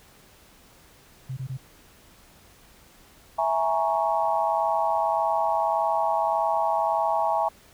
sine tone bursts, 131.3 Hz, C3, 6 cents sharp, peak -29 dBFS, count 3, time 1.29-1.573 s, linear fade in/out 10 ms, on 81 ms, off 20 ms
sine chord, A# half-diminished seventh, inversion second, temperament equal, 659.3 / 830.6 / 932.3 / 1108.7 Hz, E5 / G#5 / A#5 / C#6, 0 / 0 / 0 / 0 cents, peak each -26 / -25 / -27 / -30 dBFS, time 3.38-7.49 s, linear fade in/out 10 ms
effects pink hiss -54 dBFS RMS until 7.73 s

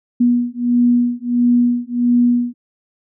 sine beating tone pair, 241.4 / 242.9 Hz, B3 / B3, -39 / -29 cents, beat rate 1.5 Hz, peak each -15 dBFS, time 0.2-2.54 s, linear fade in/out 10 ms, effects none

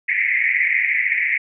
pink band-pass noise, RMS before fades -19 dBFS, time 0.08-1.38 s, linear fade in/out 10 ms, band 1900 to 2300 Hz, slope 96 dB/octave, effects none

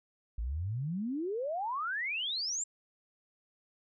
sine exponential sweep, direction up, 51.91 to 7580 Hz, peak -32 dBFS, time 0.38-2.64 s, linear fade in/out 5 ms, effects none

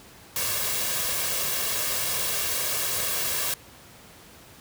white noise with comb filter, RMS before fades -27 dBFS, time 0.36-3.54 s, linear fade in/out 2 ms, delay 1.8 ms, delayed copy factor +0.55, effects pink hiss -49 dBFS RMS until 4.6 s + high-pass 60 Hz 12 dB/octave

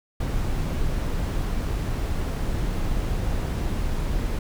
brown noise, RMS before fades -25 dBFS, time 0.2-4.39 s, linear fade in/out 5 ms, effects none

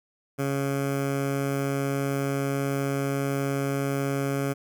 15% pulse tone with notch filter, 138.59 Hz, C#3, in tune, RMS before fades -27 dBFS, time 0.38-4.54 s, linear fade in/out 20 ms, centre 3900 Hz, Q 1.2, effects none

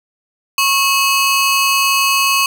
sawtooth ring-modulated tone, 1831 Hz, A#6, 32 cents flat, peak -5 dBFS, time 0.58-2.46 s, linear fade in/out 2 ms, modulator 739 Hz, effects none

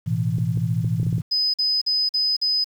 sine chord, A suspended second, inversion none, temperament just, 110 / 123.75 / 165 Hz, A2 / B2 / E3, 0 / +4 / +2 cents, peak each -24 dBFS, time 0.06-1.22 s, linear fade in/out 20 ms
clicks, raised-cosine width 3 ms, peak -21 dBFS, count 8, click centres 0.384 / 0.574 / 0.846 / 0.999 / 1.031 / 1.067 / 1.128 / 1.182 s
sine tone bursts, 5020 Hz, D#8, 15 cents sharp, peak -18 dBFS, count 5, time 1.31-2.644 s, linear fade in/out 10 ms, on 230 ms, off 46 ms
effects 8-bit

